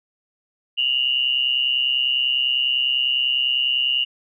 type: tone pair together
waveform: sine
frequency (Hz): 2807 / 2937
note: F7 / F#7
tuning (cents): +8 / -13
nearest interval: minor second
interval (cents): 79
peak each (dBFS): -20 / -21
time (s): 0.77-4.05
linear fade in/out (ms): 20
effects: none